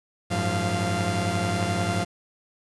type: tone cluster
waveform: sawtooth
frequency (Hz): 95.3 / 106.6 / 175.9 / 694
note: G2 / G#2 / F3 / F5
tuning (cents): -48 / +46 / +13 / -11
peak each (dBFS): -25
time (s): 0.3-2.05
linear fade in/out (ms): 20
effects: resampled to 24000 Hz + 8-bit